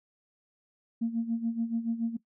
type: tone with tremolo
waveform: sine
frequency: 230 Hz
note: A#3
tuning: 23 cents flat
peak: -24 dBFS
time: 1.01-2.17 s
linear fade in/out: 10 ms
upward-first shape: sine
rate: 7 Hz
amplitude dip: 75%
effects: noise-tail reverb RT60 0.1 s tail -18 dB re dry + tanh soft clip ceiling -20 dBFS

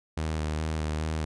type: tone with vibrato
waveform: sawtooth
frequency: 77.78 Hz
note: D#2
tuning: in tune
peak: -24 dBFS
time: 0.17-1.25 s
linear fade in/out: 5 ms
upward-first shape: square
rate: 2.4 Hz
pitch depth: 22 cents each way
effects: resampled to 22050 Hz

